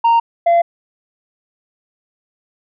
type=tone pair in turn; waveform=sine; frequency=927 / 684.1 Hz; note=A#5 / F5; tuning=-10 / -36 cents; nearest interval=perfect fourth; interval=526 cents; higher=first; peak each=-6 dBFS; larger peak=neither; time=0.04-0.2 / 0.46-0.62 s; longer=neither; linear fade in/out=10 ms; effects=tanh soft clip ceiling -8 dBFS